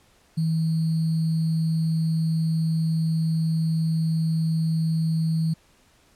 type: tone with sample-and-hold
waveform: sine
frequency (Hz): 161.4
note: E3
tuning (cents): -36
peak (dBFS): -20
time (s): 0.37-5.54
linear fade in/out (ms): 10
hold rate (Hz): 4410
effects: pink hiss -59 dBFS RMS until 6.15 s + low-pass 11000 Hz 12 dB/octave

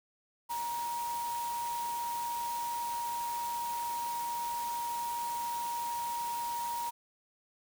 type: tone in noise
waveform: sine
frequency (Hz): 946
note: A#5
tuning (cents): +25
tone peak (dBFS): -33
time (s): 0.49-6.91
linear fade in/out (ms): 20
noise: white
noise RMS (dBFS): -44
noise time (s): 0.49-6.91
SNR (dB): +8
effects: none

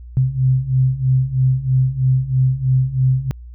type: beating tone pair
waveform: sine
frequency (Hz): 128.3 / 131.4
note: C3 / C3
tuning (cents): -34 / +8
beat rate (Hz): 3.1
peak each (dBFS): -18 / -15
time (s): 0.17-3.31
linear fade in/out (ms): 0
effects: added 60 Hz sine -33 dBFS peak until 3.54 s

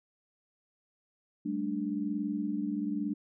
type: chord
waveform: sine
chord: G suspended second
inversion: none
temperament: equal with one note detuned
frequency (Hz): 196 / 217 / 293.7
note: G3 / A3 / D4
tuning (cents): 0 / -24 / 0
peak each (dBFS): -36 / -35 / -33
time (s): 1.45-3.14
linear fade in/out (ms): 10
effects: none

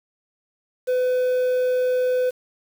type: tone with quantisation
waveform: triangle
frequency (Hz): 504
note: B4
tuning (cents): +35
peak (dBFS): -16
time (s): 0.87-2.31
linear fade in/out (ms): 20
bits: 7
effects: none

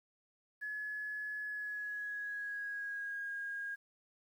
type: tone with pitch glide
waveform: sine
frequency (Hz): 1700 to 1629.8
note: G#6 to G#6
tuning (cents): +40 to -33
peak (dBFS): -38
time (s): 0.61-3.76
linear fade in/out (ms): 20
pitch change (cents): -73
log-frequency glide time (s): 1.39-3.31
effects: 11-bit

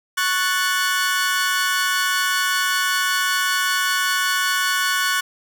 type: chord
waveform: sawtooth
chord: F# minor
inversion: second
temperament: equal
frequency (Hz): 1108.7 / 1480 / 1760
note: C#6 / F#6 / A6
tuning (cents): 0 / 0 / 0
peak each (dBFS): -20 / -17 / -22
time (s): 0.17-5.21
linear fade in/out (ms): 10
effects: none

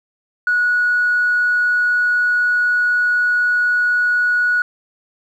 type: tone with tanh clipping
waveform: triangle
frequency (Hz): 1462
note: F#6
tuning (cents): -21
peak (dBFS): -13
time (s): 0.47-4.62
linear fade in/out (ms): 2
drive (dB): 4
effects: none

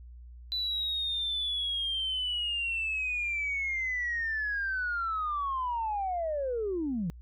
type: linear sweep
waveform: sine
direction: down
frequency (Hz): 3998 to 155.56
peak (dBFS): -28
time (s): 0.52-7.1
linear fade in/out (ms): 0
effects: tanh soft clip ceiling -24 dBFS + added 60 Hz sine -45 dBFS peak until 7.21 s

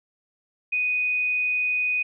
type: tone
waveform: sine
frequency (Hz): 2488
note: D#7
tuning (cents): -1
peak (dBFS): -21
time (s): 0.72-2.03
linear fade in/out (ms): 10
effects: none

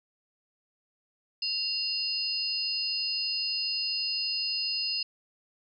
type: tone cluster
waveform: sine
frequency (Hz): 2780 / 4331 / 4996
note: F7 / C#8 / D#8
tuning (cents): -9 / -41 / +6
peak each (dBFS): -36 / -33 / -30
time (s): 1.42-5.03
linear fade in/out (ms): 5
effects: none

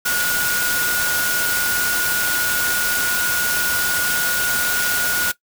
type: tone in noise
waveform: sine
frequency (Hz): 1447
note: F#6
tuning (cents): -39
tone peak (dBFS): -20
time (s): 0.05-5.32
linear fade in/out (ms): 10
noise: white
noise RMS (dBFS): -22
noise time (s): 0.05-5.32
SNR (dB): -1
effects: noise-tail reverb RT60 0.1 s tail -18 dB re dry

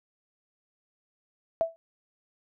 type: tone with exponential decay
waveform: sine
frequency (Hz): 659.3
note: E5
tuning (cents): 0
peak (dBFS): -18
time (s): 1.61-1.76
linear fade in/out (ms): 0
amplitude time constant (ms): 31
effects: none

